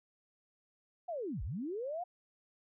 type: linear two-way sweep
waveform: sine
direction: down then up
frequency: 736 to 41.2 to 736 Hz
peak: -36 dBFS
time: 1.08-2.04 s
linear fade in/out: 10 ms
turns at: 1.43 s
effects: none